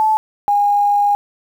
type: tone pair in turn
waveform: sine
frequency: 869 / 817.1 Hz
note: A5 / G#5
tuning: -22 / -28 cents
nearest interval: minor second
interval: 106 cents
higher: first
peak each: -11 dBFS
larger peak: neither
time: 0-0.17 / 0.48-1.15 s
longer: second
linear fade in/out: 0 ms
effects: 7-bit

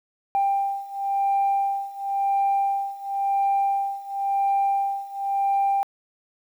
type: beating tone pair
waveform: sine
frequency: 791 / 791.95 Hz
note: G5 / G5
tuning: +15 / +17 cents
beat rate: 0.95 Hz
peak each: -24 / -22 dBFS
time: 0.35-5.83 s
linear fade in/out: 0 ms
effects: tanh soft clip ceiling -15 dBFS + 9-bit

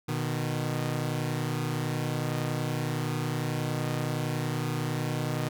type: tone pair together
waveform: sawtooth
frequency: 122.59 / 153.4 Hz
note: B2 / D#3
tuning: -12 / -24 cents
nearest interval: major third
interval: 388 cents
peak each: -27 dBFS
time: 0.08-5.49 s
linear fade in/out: 10 ms
effects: none

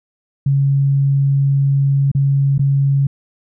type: tone with dropouts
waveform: sine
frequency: 138.59 Hz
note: C#3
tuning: in tune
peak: -11 dBFS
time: 0.46-3.07 s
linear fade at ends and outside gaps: 5 ms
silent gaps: 2.116-2.149 / 2.581-2.593 s
effects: none

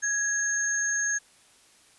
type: tone pair together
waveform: sine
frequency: 1661.2 / 6467 Hz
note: G#6 / G#8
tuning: 0 / -47 cents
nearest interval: 2 octaves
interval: 2353 cents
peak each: -27 dBFS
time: 0.02-1.19 s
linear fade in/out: 20 ms
effects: white hiss -58 dBFS RMS until 1.98 s + resampled to 24000 Hz

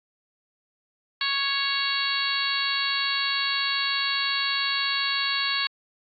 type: harmonic tone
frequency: 554.4 Hz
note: C#5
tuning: in tune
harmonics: 2 / 3 / 4 / 5 / 6 / 7 / 8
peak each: -32 / -30 / -32 / -32 / -33 / -30 / -29 dBFS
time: 1.21-5.67 s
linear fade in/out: 2 ms
effects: AAC 64 kbps

